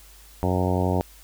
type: harmonic tone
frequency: 91.5 Hz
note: F#2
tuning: 19 cents flat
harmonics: 1 / 2 / 3 / 4 / 5 / 6 / 7 / 8 / 9 / 10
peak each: -24 / -27 / -29 / -30 / -31 / -32 / -32 / -33 / -34 / -34 dBFS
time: 0.43-1.01 s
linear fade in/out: 0 ms
effects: added 50 Hz sine -49 dBFS peak until 1.23 s + white hiss -51 dBFS RMS until 1.23 s